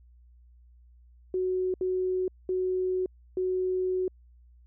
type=tone bursts at uneven times; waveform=sine; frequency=370 Hz; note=F#4; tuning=in tune; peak=-25 dBFS; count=4; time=1.34-1.74 / 1.81-2.28 / 2.49-3.06 / 3.37-4.08 s; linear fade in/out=2 ms; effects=added 60 Hz sine -53 dBFS peak until 4.66 s